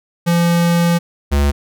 square tone pair in turn, 171.1 / 71.15 Hz, F3 / C#2, -35 / +46 cents, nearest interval octave + minor third, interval 1519 cents, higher first, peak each -12 / -12 dBFS, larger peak neither, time 0.26-0.99 / 1.31-1.52 s, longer first, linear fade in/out 20 ms, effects none

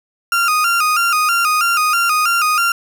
35% pulse tone with vibrato, 1310 Hz, E6, 11 cents flat, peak -11 dBFS, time 0.32-2.72 s, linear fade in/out 2 ms, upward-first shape square, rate 3.1 Hz, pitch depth 94 cents each way, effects none

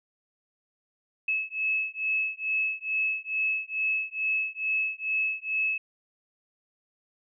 sine beating tone pair, 2590 / 2592.3 Hz, E7 / E7, -31 / -30 cents, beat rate 2.3 Hz, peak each -29 dBFS, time 1.28-5.78 s, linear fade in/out 5 ms, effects none

